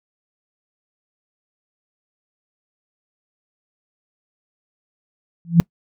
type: tone with exponential growth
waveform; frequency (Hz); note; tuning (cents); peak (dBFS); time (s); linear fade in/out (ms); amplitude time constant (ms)
sine; 169; E3; +43; -3; 5.45-5.6; 0; 32
effects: noise-tail reverb RT60 0.1 s tail -24 dB re dry